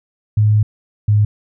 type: tone pair in turn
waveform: sine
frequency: 106.3 / 104.84 Hz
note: G#2 / G#2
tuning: +41 / +17 cents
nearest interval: unison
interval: 24 cents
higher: first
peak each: -9 / -9 dBFS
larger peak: neither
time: 0.37-0.63 / 1.08-1.25 s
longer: first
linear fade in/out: 5 ms
effects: none